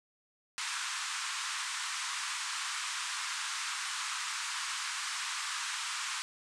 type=band-pass noise; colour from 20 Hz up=pink; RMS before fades=-37 dBFS; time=0.58-6.22 s; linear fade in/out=0 ms; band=1000 to 9200 Hz; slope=48 dB/octave; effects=none